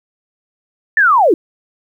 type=linear sweep; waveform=sine; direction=down; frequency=1807 to 293.7 Hz; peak=-7 dBFS; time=0.97-1.34 s; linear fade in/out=2 ms; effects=8-bit